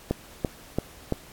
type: click train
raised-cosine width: 2 ms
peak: -10 dBFS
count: 4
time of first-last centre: 0.11-1.124 s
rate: 2.96 Hz
effects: pink hiss -49 dBFS RMS until 1.32 s + AAC 64 kbps